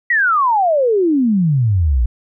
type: exponential sweep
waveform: sine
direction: down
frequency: 1975.5 to 55 Hz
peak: -11 dBFS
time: 0.1-2.06 s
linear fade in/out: 5 ms
effects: none